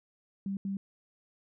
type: tone bursts at uneven times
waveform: sine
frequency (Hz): 196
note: G3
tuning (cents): 0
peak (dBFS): -31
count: 2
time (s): 0.46-0.57 / 0.65-0.77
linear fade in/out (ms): 2
effects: none